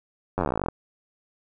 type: slowing click train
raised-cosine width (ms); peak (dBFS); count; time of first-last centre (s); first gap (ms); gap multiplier
1; -11; 20; 0.38-0.685; 10; 1.05
effects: none